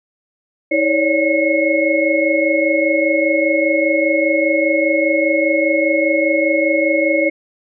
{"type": "tone cluster", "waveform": "sine", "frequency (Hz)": [320.2, 550, 575, 2175], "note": ["D#4", "C#5", "D5", "C#7"], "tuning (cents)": [50, -14, -37, -33], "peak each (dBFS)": -18, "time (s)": [0.71, 7.3], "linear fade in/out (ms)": 10, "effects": []}